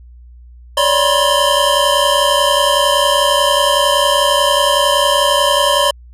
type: tone cluster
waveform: square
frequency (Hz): 560 / 591 / 977 / 1062 / 3116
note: C#5 / D5 / B5 / C6 / G7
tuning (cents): +18 / +11 / -19 / +25 / -11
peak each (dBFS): -18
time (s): 0.77-5.91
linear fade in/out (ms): 5
effects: added 60 Hz sine -36 dBFS peak until 6.13 s + resampled to 32000 Hz